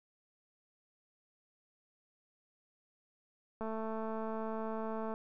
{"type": "click train", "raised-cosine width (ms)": 1, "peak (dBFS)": -27, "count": 339, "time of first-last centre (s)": [3.61, 5.139], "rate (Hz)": 221, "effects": []}